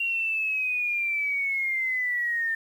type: linear sweep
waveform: sine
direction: down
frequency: 2764 to 1800 Hz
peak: -24 dBFS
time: 0-2.55 s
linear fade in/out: 5 ms
effects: 9-bit